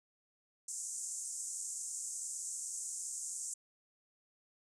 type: band-pass noise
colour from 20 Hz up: pink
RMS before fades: -42 dBFS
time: 0.68-3.54 s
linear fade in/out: 5 ms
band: 6700 to 8800 Hz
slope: 48 dB/octave
effects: none